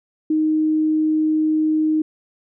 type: tone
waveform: sine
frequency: 311.1 Hz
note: D#4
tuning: in tune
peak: -15 dBFS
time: 0.3-2.02 s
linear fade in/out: 5 ms
effects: none